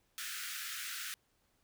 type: high-pass noise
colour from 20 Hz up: pink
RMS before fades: -42 dBFS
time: 0.18-1.14 s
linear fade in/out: 0 ms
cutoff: 1300 Hz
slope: 96 dB/octave
effects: pink hiss -75 dBFS RMS until 1.63 s